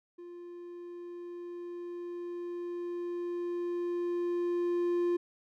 triangle tone with level ramp, 349.2 Hz, F4, in tune, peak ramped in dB -42 to -24 dBFS, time 0.18-5.17 s, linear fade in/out 10 ms, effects none

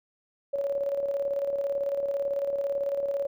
sine tone with tremolo, 560 Hz, C#5, 18 cents sharp, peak -24 dBFS, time 0.53-3.27 s, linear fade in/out 10 ms, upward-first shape square, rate 18 Hz, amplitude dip 45%, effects none

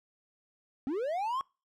triangle linear sweep, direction up, 246.9 to 1108.7 Hz, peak -28 dBFS, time 0.87-1.41 s, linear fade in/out 0 ms, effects noise-tail reverb RT60 0.3 s tail -25 dB re dry

